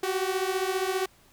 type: beating tone pair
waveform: sawtooth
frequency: 370 / 385 Hz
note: F#4 / G4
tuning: 0 / -31 cents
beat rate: 15 Hz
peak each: -25 dBFS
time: 0.03-1.06 s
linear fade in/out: 5 ms
effects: pink hiss -59 dBFS RMS until 1.32 s